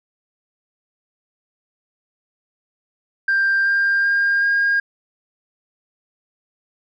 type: tone with pitch steps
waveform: sine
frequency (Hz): 1585 / 1596.9 / 1609 / 1621.1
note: G6 / G6 / G6 / G#6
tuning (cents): +19 / +32 / +45 / -42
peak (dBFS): -13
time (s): 3.28-4.8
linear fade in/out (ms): 5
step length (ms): 380
effects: tanh soft clip ceiling -12 dBFS